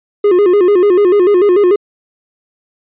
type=tone with vibrato; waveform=triangle; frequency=383.7 Hz; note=G4; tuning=37 cents flat; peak=-4 dBFS; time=0.24-1.76 s; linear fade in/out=5 ms; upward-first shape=square; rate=6.8 Hz; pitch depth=120 cents each way; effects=resampled to 8000 Hz